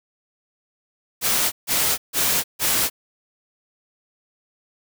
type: noise bursts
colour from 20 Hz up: white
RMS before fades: -20 dBFS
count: 4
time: 1.21-2.9 s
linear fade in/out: 50 ms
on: 310 ms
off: 150 ms
effects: none